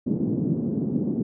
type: band-pass noise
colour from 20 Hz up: white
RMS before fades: -25 dBFS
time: 0.06-1.23 s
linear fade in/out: 10 ms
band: 150 to 280 Hz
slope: 24 dB/octave
effects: none